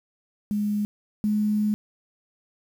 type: tone pair in turn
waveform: sine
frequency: 207.7 / 210.8 Hz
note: G#3 / G#3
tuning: 0 / +26 cents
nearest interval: unison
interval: 26 cents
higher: second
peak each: -22 / -20 dBFS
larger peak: second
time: 0.51-0.85 / 1.24-1.74 s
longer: second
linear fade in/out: 0 ms
effects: 8-bit